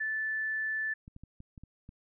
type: tone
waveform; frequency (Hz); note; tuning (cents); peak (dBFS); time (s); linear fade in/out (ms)
sine; 1752; A6; -8; -30; 0-0.94; 10
type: clicks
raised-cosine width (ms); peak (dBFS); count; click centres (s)
5; -35; 7; 1.079 / 1.164 / 1.236 / 1.404 / 1.578 / 1.636 / 1.891
effects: none